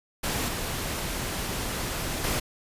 pink noise with level steps, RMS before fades -28 / -31 / -27 dBFS, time 0.23-2.4 s, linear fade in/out 10 ms, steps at 0.48 / 2.24 s, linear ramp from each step 2 ms, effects resampled to 32000 Hz

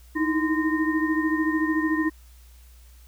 sine tone cluster, 310.5 / 324 / 1028 / 1840 Hz, D#4 / E4 / C6 / A#6, -3 / -30 / -31 / -23 cents, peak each -23 / -27 / -32 / -29 dBFS, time 0.15-2.1 s, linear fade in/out 20 ms, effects added 60 Hz sine -47 dBFS peak until 3.07 s + white hiss -58 dBFS RMS until 3.07 s

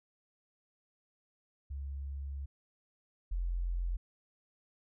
sine tone pair in turn, 69.3 / 43.66 Hz, C#2 / F1, 0 / 0 cents, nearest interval minor sixth, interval 800 cents, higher first, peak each -37 / -31 dBFS, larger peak second, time 1.7-2.46 / 3.31-3.97 s, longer first, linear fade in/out 10 ms, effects none

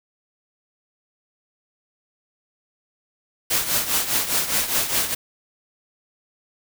white noise with tremolo, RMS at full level -19 dBFS, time 3.5-5.15 s, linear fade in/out 10 ms, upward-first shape triangle, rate 4.9 Hz, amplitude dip 75%, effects none

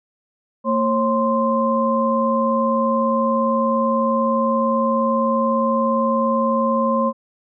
sine tone cluster, 227.2 / 542 / 1044 Hz, A#3 / C#5 / C6, -44 / -39 / -4 cents, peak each -20 dBFS, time 0.64-7.13 s, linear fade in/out 50 ms, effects none

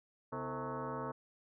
sine tone with frequency modulation, 329.6 Hz, E4, in tune, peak -37 dBFS, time 0.32-1.12 s, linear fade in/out 10 ms, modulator 194 Hz, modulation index 5, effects none

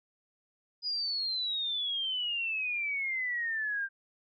sine exponential sweep, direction down, 4978 to 1575 Hz, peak -30 dBFS, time 0.82-3.89 s, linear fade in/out 50 ms, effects none

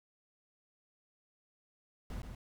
brown noise with echo, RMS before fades -41 dBFS, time 2.1-2.22 s, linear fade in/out 2 ms, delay 130 ms, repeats 1, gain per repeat -5 dB, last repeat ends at 2.35 s, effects none

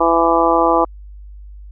harmonic tone, 167.1 Hz, E3, 24 cents sharp, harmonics 2 / 3 / 4 / 5 / 6 / 7, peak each -18 / -18 / -18 / -18 / -18 / -18 dBFS, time 0-0.85 s, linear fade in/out 10 ms, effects added 50 Hz sine -33 dBFS peak until 1.71 s

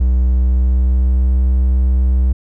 triangle tone with pitch glide, 62.5 to 63.7 Hz, B1 to C2, +21 to -46 cents, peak -8 dBFS, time 0-2.33 s, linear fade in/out 10 ms, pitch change +33 cents, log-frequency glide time 0.18-1.38 s, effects none

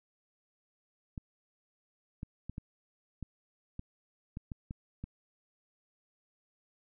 clicks, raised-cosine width 5 ms, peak -27 dBFS, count 10, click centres 1.178 / 2.231 / 2.496 / 2.581 / 3.227 / 3.794 / 4.371 / 4.518 / 4.709 / 5.04 s, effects none

